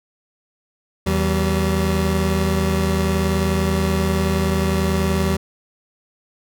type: tone pair together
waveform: 25% pulse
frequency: 80.64 / 192.1 Hz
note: E2 / G3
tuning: -38 / -35 cents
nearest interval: octave + minor third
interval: 1503 cents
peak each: -16 dBFS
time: 1.06-5.37 s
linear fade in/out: 10 ms
effects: none